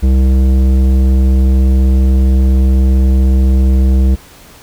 sine tone with tanh clipping, 65.41 Hz, C2, in tune, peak -8 dBFS, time 0.02-4.16 s, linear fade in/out 20 ms, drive 13 dB, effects pink hiss -39 dBFS RMS until 4.62 s

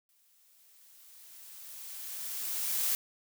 blue noise with exponential growth, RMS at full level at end -29 dBFS, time 0.09-2.95 s, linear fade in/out 1 ms, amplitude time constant 620 ms, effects none

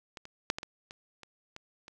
clicks, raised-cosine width 0.2 ms, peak -25 / -28 / -9 / -18 / -22 / -27 / -30 / -26 / -30 dBFS, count 9, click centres 0.172 / 0.254 / 0.501 / 0.585 / 0.631 / 0.909 / 1.233 / 1.564 / 1.881 s, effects none

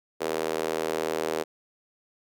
sawtooth tone with high-pass filter, 79.7 Hz, D#2, 42 cents sharp, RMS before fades -29 dBFS, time 0.2-1.44 s, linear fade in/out 20 ms, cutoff 440 Hz, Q 2.6, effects none

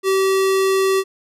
square tone, 384.5 Hz, G4, 33 cents flat, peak -15 dBFS, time 0.03-1.04 s, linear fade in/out 50 ms, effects resampled to 32000 Hz

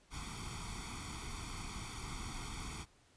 pink noise with comb filter, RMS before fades -44 dBFS, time 0.1-2.86 s, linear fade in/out 50 ms, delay 0.88 ms, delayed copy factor +0.95, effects pink hiss -68 dBFS RMS until 3.16 s + resampled to 22050 Hz

